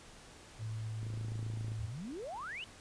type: tone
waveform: sine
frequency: 110 Hz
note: A2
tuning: in tune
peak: -37 dBFS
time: 0.58-1.92 s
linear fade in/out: 50 ms
type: click train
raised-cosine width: 3 ms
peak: -35 dBFS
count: 20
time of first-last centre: 1.03-1.718 s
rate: 27.6 Hz
type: exponential sweep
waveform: sine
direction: up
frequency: 66.1 to 3076 Hz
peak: -40 dBFS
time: 1.79-2.64 s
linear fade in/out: 0 ms
effects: pink hiss -55 dBFS RMS until 2.8 s + resampled to 22050 Hz